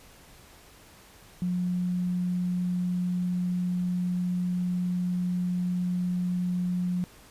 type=tone; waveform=sine; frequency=179.2 Hz; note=F3; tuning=45 cents sharp; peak=-25 dBFS; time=1.42-7.04 s; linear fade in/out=0 ms; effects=pink hiss -53 dBFS RMS until 7.3 s + resampled to 32000 Hz